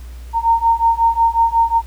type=beating tone pair; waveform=sine; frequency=916 / 921.5 Hz; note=A#5 / A#5; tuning=-31 / -20 cents; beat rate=5.5 Hz; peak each=-15 / -14 dBFS; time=0.33-1.82 s; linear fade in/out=50 ms; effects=added 60 Hz sine -30 dBFS peak until 1.86 s + pink hiss -47 dBFS RMS until 1.86 s